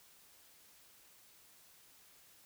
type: silence
effects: white hiss -63 dBFS RMS until 2.45 s